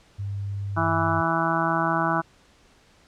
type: tone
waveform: sine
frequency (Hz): 100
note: G2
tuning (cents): +35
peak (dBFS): -27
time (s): 0.18-1.22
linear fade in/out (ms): 20
type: harmonic tone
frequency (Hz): 164.81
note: E3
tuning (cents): 0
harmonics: 1 / 2 / 4 / 5 / 6 / 7 / 8 / 9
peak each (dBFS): -29 / -29 / -29 / -29 / -29 / -29 / -29 / -29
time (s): 0.76-2.22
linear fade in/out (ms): 20
effects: pink hiss -57 dBFS RMS until 3.07 s + low-pass 7000 Hz 12 dB/octave